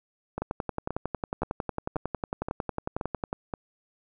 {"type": "two click trains", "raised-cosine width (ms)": 1, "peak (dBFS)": [-15, -17], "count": [33, 7], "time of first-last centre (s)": [[0.42, 3.329], [0.38, 3.538]], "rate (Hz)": [11, 1.9], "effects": []}